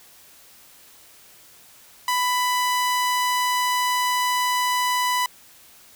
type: tone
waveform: sawtooth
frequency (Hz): 994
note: B5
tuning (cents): +11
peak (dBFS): -16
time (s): 2.08-5.26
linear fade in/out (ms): 2
effects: white hiss -50 dBFS RMS until 5.95 s